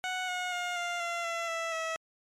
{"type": "tone with pitch steps", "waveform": "15% pulse", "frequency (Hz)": [739, 725.5, 712.2, 699.1, 686.3, 673.8, 661.4, 649.3], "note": ["F#5", "F#5", "F5", "F5", "F5", "E5", "E5", "E5"], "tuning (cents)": [-2, -34, 34, 2, -30, 38, 6, -26], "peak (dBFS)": -25, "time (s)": [0.04, 1.96], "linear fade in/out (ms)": 0, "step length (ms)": 240, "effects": ["low-pass 7000 Hz 12 dB/octave", "MP3 64 kbps"]}